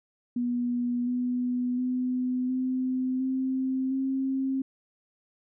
sine tone with pitch steps, 243.1 / 247.6 / 252.3 / 257 / 261.8 / 266.6 Hz, B3 / B3 / B3 / C4 / C4 / C4, -27 / +5 / +37 / -31 / +1 / +33 cents, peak -25 dBFS, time 0.36-4.62 s, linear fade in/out 5 ms, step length 710 ms, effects none

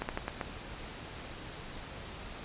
slowing click train, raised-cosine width 0.5 ms, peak -18 dBFS, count 5, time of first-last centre 0.02-0.412 s, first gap 69 ms, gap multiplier 1.24, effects pink hiss -44 dBFS RMS until 2.44 s + resampled to 8000 Hz

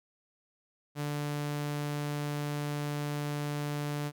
sawtooth tone, 146.6 Hz, D3, 3 cents flat, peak -28 dBFS, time 0.95-4.12 s, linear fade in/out 50 ms, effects none

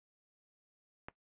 click, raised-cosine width 0.5 ms, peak -28 dBFS, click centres 1.085 s, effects noise-tail reverb RT60 0.1 s tail -18 dB re dry + resampled to 8000 Hz

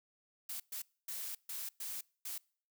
blue noise bursts at uneven times, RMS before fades -42 dBFS, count 6, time 0.49-0.6 / 0.72-0.82 / 1.08-1.35 / 1.49-1.69 / 1.8-2.01 / 2.25-2.38 s, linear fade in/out 5 ms, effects noise-tail reverb RT60 0.5 s tail -26 dB re dry

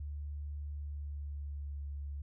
sine tone with pitch glide, 73 to 71.33 Hz, D2 to D2, -10 to -50 cents, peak -38 dBFS, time 0-2.22 s, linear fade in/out 5 ms, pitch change -40 cents, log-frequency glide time 0.71-1.84 s, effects none

